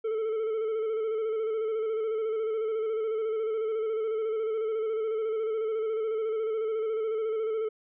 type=tone with vibrato; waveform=triangle; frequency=440 Hz; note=A4; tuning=in tune; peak=-25 dBFS; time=0.04-7.69 s; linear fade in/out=10 ms; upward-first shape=square; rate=14 Hz; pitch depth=33 cents each way; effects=resampled to 8000 Hz